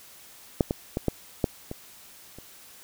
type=clicks; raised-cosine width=2 ms; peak=-6 / -12 / -13 / -9 / -8 / -20 / -29 dBFS; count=7; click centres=0.608 / 0.709 / 0.971 / 1.083 / 1.442 / 1.714 / 2.386 s; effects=white hiss -50 dBFS RMS until 2.83 s